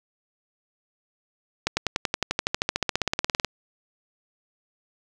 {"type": "accelerating click train", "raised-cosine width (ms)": 0.2, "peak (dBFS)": -5, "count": 26, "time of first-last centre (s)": [1.67, 3.447], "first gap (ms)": 100, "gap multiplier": 0.97, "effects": []}